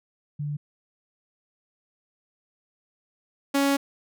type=tone pair in turn; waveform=sine / sawtooth; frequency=146.83 / 278.4 Hz; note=D3 / C#4; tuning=0 / +8 cents; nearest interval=major seventh; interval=1108 cents; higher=second; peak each=-27 / -16 dBFS; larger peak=second; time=0.39-0.57 / 3.54-3.77 s; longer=second; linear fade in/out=10 ms; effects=none